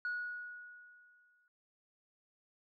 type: tone with exponential decay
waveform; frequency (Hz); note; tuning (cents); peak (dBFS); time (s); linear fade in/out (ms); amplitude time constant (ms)
sine; 1458; F#6; -26; -32; 0.05-1.48; 1; 310
effects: tanh soft clip ceiling -32 dBFS